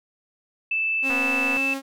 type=tone; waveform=sine; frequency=2637 Hz; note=E7; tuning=in tune; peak=-21 dBFS; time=0.71-1.74 s; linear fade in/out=5 ms
type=tone with pitch glide; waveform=sawtooth; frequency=269 to 271.2 Hz; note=C4 to C#4; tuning=+48 to -38 cents; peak=-24 dBFS; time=1.02-1.82 s; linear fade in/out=50 ms; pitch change=+14 cents; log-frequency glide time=1.38-1.64 s
type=click train; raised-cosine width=0.5 ms; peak=-18 dBFS; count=116; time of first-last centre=1.1-1.569 s; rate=245 Hz
effects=none